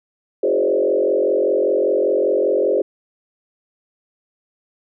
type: tone with frequency modulation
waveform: sine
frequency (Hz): 466.2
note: A#4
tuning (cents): 0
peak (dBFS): -14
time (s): 0.43-2.82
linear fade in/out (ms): 5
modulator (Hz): 45.1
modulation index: 2.5
effects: none